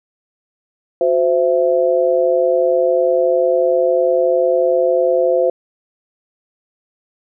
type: tone with amplitude modulation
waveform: sine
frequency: 517 Hz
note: C5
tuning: 21 cents flat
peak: -7 dBFS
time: 1.01-5.5 s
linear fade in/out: 2 ms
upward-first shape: sine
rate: 151 Hz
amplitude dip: 100%
effects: none